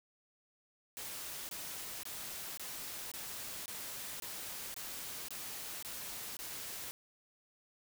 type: noise bursts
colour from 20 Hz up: white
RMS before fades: -44 dBFS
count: 11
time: 0.97-6.91 s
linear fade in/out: 0 ms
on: 520 ms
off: 22 ms
effects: none